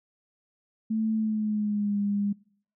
sine tone with pitch glide, 220 to 202.9 Hz, A3 to G#3, 0 to -40 cents, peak -24 dBFS, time 0.9-2.33 s, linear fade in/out 10 ms, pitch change -140 cents, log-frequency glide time 1.14-1.98 s, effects noise-tail reverb RT60 0.6 s tail -24 dB re dry

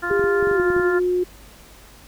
harmonic tone, 349.2 Hz, F4, in tune, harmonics 1 / 2 / 3 / 4 / 5, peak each -29 / -32 / -31 / -25 / -28 dBFS, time 0.02-1 s, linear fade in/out 20 ms
sine tone with pitch glide, 401.8 to 360 Hz, G4 to F#4, +43 to -47 cents, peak -17 dBFS, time 0.1-1.24 s, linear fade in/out 10 ms, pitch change -190 cents, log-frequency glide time 0.54-0.6 s
clicks, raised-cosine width 3 ms, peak -19 dBFS, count 10, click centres 0.112 / 0.195 / 0.241 / 0.427 / 0.472 / 0.513 / 0.599 / 0.703 / 0.765 / 0.798 s
effects added 50 Hz sine -47 dBFS peak until 2.07 s + pink hiss -47 dBFS RMS until 2.07 s

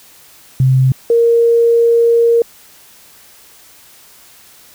sine tone pair in turn, 130.81 / 466.2 Hz, C3 / A#4, 0 / 0 cents, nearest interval octave + minor seventh, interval 2200 cents, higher second, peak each -7 dBFS, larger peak neither, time 0.6-0.92 / 1.1-2.42 s, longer second, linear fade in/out 2 ms, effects white hiss -43 dBFS RMS until 4.74 s

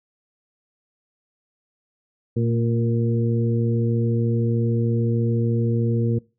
harmonic tone with a mistuned harmonic, 116.8 Hz, A#2, 4 cents sharp, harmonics 1 / 2 / 3 / 4, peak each -20 / -24 / -29 / -28 dBFS, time 2.36-6.19 s, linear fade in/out 10 ms, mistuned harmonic 2, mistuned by -24 cents, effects noise-tail reverb RT60 0.3 s tail -23 dB re dry

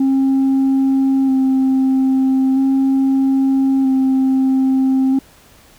sine tone with vibrato, 266.4 Hz, C4, 31 cents sharp, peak -9 dBFS, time 0-5.19 s, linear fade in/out 5 ms, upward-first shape square, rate 0.39 Hz, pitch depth 14 cents each way, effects tanh soft clip ceiling -10 dBFS + pink hiss -47 dBFS RMS until 5.78 s

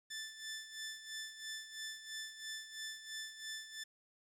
15% pulse tone with tremolo, 1760 Hz, A6, in tune, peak -35 dBFS, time 0.1-3.84 s, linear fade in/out 10 ms, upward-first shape sine, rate 3 Hz, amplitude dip 70%, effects resampled to 32000 Hz + 11-bit

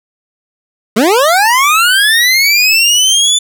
25% pulse linear sweep, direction up, 196.2 to 3520 Hz, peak -3 dBFS, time 0.96-3.39 s, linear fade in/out 10 ms, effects none

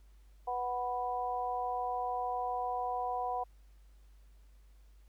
harmonic tone, 246.9 Hz, B3, in tune, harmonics 2 / 3 / 4, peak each -41 / -34 / -38 dBFS, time 0.47-3.44 s, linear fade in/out 10 ms, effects added 50 Hz sine -56 dBFS peak until 5.08 s + pink hiss -73 dBFS RMS until 5.08 s

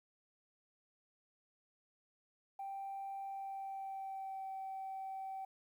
sine tone with pitch glide, 784 to 770.1 Hz, G5 to G5, 0 to -31 cents, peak -40 dBFS, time 2.59-5.45 s, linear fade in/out 5 ms, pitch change -31 cents, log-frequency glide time 3.22-4.5 s, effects tanh soft clip ceiling -38 dBFS + 12-bit

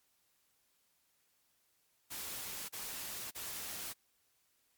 white noise bursts, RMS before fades -43 dBFS, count 3, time 2.1-3.936 s, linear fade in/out 20 ms, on 590 ms, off 33 ms, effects white hiss -75 dBFS RMS until 4.77 s + MP3 96 kbps

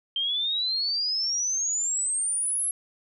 sine exponential sweep, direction up, 3136 to 11175 Hz, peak -24 dBFS, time 0.16-2.71 s, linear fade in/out 2 ms, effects none

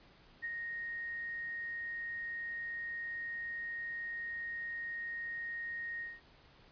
sine tone with ADSR envelope, 1864.7 Hz, A#6, in tune, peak -35 dBFS, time 0.42-6.21 s, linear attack 25 ms, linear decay 39 ms, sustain -3 dB, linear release 200 ms, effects pink hiss -62 dBFS RMS until 6.71 s + resampled to 11025 Hz

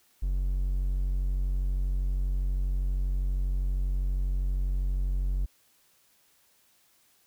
triangle tone, 46.25 Hz, F#1, in tune, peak -23 dBFS, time 0.22-5.46 s, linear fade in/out 10 ms, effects white hiss -65 dBFS RMS until 7.26 s

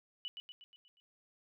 sine tone with echo, 2960 Hz, F#7, in tune, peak -38 dBFS, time 0.25-0.28 s, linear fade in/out 0 ms, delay 120 ms, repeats 6, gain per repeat -5 dB, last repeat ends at 1 s, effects none

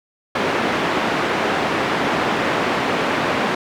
pink band-pass noise, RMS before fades -20 dBFS, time 0.35-3.55 s, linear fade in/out 5 ms, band 250 to 2300 Hz, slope 12 dB/octave, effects none

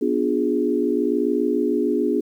sine chord, B diminished seventh, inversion none, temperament equal with one note detuned, 246.9 / 293.7 / 354.9 / 415.3 Hz, B3 / D4 / F4 / Ab4, 0 / 0 / +28 / 0 cents, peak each -24 / -23 / -24 / -23 dBFS, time 0.01-2.21 s, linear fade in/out 10 ms, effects 9-bit

